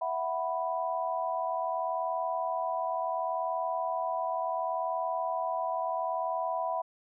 sine chord, E suspended second, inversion none, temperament equal, 659.3 / 740 / 987.8 Hz, E5 / F#5 / B5, 0 / 0 / 0 cents, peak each -33 / -34 / -33 dBFS, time 0.01-6.82 s, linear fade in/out 10 ms, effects none

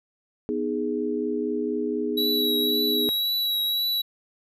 sine chord, G# minor, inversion first, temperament equal, 246.9 / 311.1 / 415.3 Hz, B3 / D#4 / G#4, 0 / 0 / 0 cents, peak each -29 / -29 / -27 dBFS, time 0.49-3.09 s, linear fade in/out 0 ms
square tone with vibrato, 3900 Hz, B7, 23 cents flat, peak -23 dBFS, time 2.17-4.02 s, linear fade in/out 10 ms, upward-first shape triangle, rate 1.9 Hz, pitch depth 25 cents each way
effects none

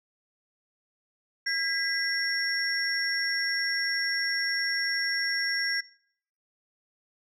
sine tone cluster, 1629 / 1982 / 5510 Hz, G#6 / B6 / F8, -34 / +6 / -24 cents, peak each -29 dBFS, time 1.46-5.81 s, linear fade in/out 10 ms, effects noise-tail reverb RT60 0.6 s tail -21 dB re dry + tanh soft clip ceiling -20 dBFS

